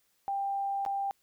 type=tone with dropouts; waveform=sine; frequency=792 Hz; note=G5; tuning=18 cents sharp; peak=-29 dBFS; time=0.28-1.11 s; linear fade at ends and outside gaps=0 ms; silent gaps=0.851-0.862 s; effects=white hiss -72 dBFS RMS until 1.22 s